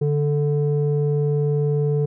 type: tone with low-pass filter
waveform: square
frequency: 146.7 Hz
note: D3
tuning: 2 cents flat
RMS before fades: -20 dBFS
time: 0.01-2.06 s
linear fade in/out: 10 ms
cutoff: 370 Hz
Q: 9.1
effects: none